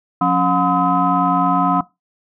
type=tone cluster; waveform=sine; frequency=178.3 / 276.4 / 721 / 1019 / 1274 Hz; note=F3 / C#4 / F#5 / C6 / D#6; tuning=+36 / -5 / -45 / -46 / +41 cents; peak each=-19 dBFS; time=0.21-1.81 s; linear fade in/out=5 ms; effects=noise-tail reverb RT60 0.2 s tail -19 dB re dry + tanh soft clip ceiling -3 dBFS